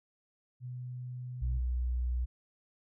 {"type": "tone", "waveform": "sine", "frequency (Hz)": 124.9, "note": "B2", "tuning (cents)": 20, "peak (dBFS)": -38, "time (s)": [0.6, 1.61], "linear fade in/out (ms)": 50}
{"type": "tone with pitch glide", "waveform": "sine", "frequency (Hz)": [61.74, 61.38], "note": ["B1", "B1"], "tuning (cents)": [0, -10], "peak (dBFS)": -29, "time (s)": [1.41, 2.26], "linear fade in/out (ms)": 20, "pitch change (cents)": -10, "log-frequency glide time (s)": [1.51, 2]}
{"effects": []}